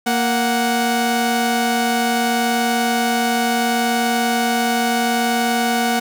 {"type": "tone pair together", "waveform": "sawtooth", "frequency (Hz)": [233.1, 740], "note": ["A#3", "F#5"], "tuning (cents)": [0, 0], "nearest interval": "octave + minor sixth", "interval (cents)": 2000, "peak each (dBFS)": -15, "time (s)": [0.06, 6], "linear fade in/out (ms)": 10, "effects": []}